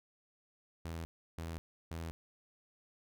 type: tone bursts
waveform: sawtooth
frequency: 82.41 Hz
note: E2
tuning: in tune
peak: -36 dBFS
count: 3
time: 0.85-2.11 s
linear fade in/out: 0 ms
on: 200 ms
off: 330 ms
effects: none